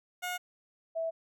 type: tone pair in turn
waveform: 15% pulse / sine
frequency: 720 / 654.9 Hz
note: F#5 / E5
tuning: -47 / -11 cents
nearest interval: major second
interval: 164 cents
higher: first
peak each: -27 / -30 dBFS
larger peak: first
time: 0.22-0.38 / 0.95-1.11 s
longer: neither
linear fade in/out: 20 ms
effects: none